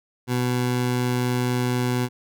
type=tone; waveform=20% pulse; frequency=124.1 Hz; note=B2; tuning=9 cents sharp; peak=-16 dBFS; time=0.27-2.09 s; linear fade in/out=50 ms; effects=none